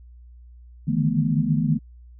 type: tone cluster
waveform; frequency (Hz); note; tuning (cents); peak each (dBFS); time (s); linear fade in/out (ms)
sine; 148.2 / 154.2 / 163.6 / 213.9 / 241.9; D3 / D#3 / E3 / A3 / B3; +16 / -15 / -13 / -49 / -36; -25; 0.87-1.79; 20
effects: added 60 Hz sine -43 dBFS peak until 2.19 s

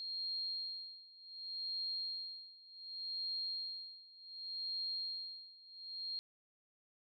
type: tone with tremolo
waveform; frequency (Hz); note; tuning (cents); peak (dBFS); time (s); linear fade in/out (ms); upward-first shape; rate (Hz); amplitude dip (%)
sine; 4229; C8; +18; -37; 0-6.19; 0; sine; 0.67; 90
effects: none

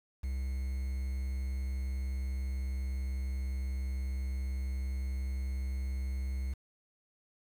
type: tone with quantisation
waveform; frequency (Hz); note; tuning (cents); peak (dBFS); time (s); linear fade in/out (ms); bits
triangle; 65.7; C2; +8; -30; 0.23-6.54; 10; 9
effects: none

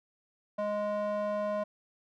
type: tone with band-pass filter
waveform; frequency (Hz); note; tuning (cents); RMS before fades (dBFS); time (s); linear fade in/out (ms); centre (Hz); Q
square; 208; G#3; +3; -32; 0.58-1.64; 10; 750; 5.8
effects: none

